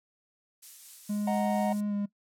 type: noise with tremolo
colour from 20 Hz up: violet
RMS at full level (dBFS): -41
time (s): 0.62-1.81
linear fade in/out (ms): 10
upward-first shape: triangle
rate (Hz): 4.4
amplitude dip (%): 30
type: tone with pitch glide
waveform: triangle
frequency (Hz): 207.3 to 203.5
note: G#3 to G#3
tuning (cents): -3 to -35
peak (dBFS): -26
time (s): 1.09-2.06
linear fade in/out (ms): 10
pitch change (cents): -32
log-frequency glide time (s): 1.88-1.94
type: chord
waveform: triangle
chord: D# minor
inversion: none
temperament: equal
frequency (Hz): 622.3 / 740 / 932.3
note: D#5 / F#5 / A#5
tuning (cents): 0 / 0 / 0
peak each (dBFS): -29 / -29 / -34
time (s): 1.27-1.73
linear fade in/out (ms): 5
effects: noise-tail reverb RT60 0.1 s tail -19 dB re dry + low-pass 10000 Hz 12 dB/octave